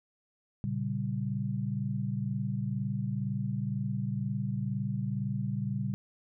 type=chord; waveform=sine; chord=G diminished; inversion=first; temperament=equal; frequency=116.54 / 138.59 / 196 Hz; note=Bb2 / Db3 / G3; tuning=0 / 0 / 0 cents; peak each=-34 dBFS; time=0.64-5.94 s; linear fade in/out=0 ms; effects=none